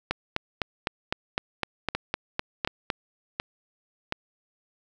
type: two click trains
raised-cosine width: 0.3 ms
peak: -9 / -11 dBFS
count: 12 / 4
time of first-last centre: 0.11-2.902 / 1.95-4.124 s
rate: 3.94 / 1.38 Hz
effects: none